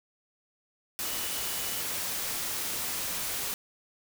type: tone in noise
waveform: sine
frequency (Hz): 2949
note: F#7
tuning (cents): -6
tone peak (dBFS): -44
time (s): 1.05-1.81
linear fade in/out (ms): 0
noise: white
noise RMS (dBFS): -33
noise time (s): 0.99-3.54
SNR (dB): -14
effects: none